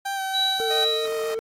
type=tone with pitch glide; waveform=30% pulse; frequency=787 to 768.1 Hz; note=G5 to G5; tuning=+7 to -35 cents; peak=-23 dBFS; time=0.05-0.85 s; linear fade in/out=10 ms; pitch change=-42 cents; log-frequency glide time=0.15-0.21 s
type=tone with tremolo; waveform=sine; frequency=3910 Hz; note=B7; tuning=18 cents flat; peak=-19 dBFS; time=0.33-1.07 s; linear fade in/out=20 ms; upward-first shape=triangle; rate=2.5 Hz; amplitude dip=75%
type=tone with vibrato; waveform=triangle; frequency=449.1 Hz; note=A4; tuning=35 cents sharp; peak=-23 dBFS; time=0.6-1.39 s; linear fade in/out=0 ms; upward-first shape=sine; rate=7.8 Hz; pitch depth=19 cents each way
type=tone; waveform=sawtooth; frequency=622.3 Hz; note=D#5; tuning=in tune; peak=-26 dBFS; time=0.7-1.35 s; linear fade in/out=10 ms
effects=AAC 48 kbps